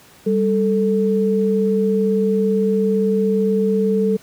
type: tone pair together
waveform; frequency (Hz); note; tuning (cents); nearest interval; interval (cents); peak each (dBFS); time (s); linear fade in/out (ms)
sine; 196.77 / 441.1; G3 / A4; +7 / +4; octave + major second; 1397; -17; 0.26-4.17; 10
effects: pink hiss -47 dBFS RMS until 4.22 s + high-pass 100 Hz 12 dB/octave